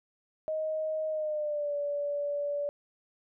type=tone with pitch glide; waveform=sine; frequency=626 to 577.4 Hz; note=D#5 to D5; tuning=+10 to -30 cents; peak=-29 dBFS; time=0.48-2.69 s; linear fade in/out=0 ms; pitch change=-140 cents; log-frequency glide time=1.09-1.75 s; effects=none